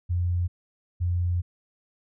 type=tone pair in turn; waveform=sine; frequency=88 / 88 Hz; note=F2 / F2; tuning=+14 / +14 cents; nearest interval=unison; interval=0 cents; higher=neither; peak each=-22 dBFS; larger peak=neither; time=0.09-0.48 / 1-1.42 s; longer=second; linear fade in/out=20 ms; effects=none